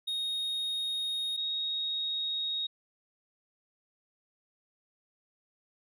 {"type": "tone pair in turn", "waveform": ["triangle", "sine"], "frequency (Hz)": [3729, 3755], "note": ["A#7", "A#7"], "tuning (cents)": [0, 12], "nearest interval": "unison", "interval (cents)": 12, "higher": "second", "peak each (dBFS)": [-29, -30], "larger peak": "first", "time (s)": [[0.07, 1.37], [1.37, 2.67]], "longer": "neither", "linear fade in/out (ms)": 10, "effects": []}